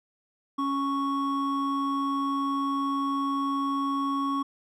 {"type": "tone pair together", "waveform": "triangle", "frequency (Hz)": [277.2, 1108.7], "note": ["C#4", "C#6"], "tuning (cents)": [0, 0], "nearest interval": "2 octaves", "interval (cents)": 2400, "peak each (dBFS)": -26, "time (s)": [0.58, 4.43], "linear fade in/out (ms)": 10, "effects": []}